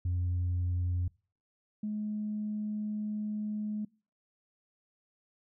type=tone pair in turn; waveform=sine; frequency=88.9 / 211.4 Hz; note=F2 / G#3; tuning=+31 / +31 cents; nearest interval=octave + minor third; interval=1500 cents; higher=second; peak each=-26 / -31 dBFS; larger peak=first; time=0.05-1.08 / 1.83-3.85 s; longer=second; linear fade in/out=5 ms; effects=noise-tail reverb RT60 0.4 s tail -26 dB re dry + tanh soft clip ceiling -26 dBFS